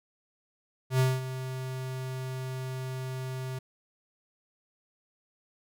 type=tone with ADSR envelope; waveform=square; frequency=130 Hz; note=C3; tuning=11 cents flat; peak=-21 dBFS; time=0.9-3.59 s; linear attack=95 ms; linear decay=210 ms; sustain=-13 dB; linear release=7 ms; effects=none